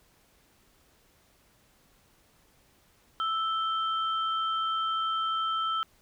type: tone pair together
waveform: sine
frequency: 1318.5 / 3127 Hz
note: E6 / G7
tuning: 0 / -5 cents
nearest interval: octave + minor third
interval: 1495 cents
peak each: -27 / -35 dBFS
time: 3.2-5.83 s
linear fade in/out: 0 ms
effects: pink hiss -64 dBFS RMS until 6.01 s